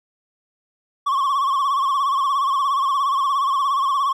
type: tone with vibrato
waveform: triangle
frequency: 1100 Hz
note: C#6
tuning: 14 cents flat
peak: -15 dBFS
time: 1.06-4.13 s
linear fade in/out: 10 ms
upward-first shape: sine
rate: 17 Hz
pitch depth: 84 cents each way
effects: none